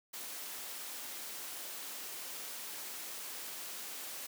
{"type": "high-pass noise", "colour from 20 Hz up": "white", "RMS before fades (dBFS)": -44, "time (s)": [0.13, 4.27], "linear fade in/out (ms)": 10, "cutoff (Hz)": 250, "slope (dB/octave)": 12, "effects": []}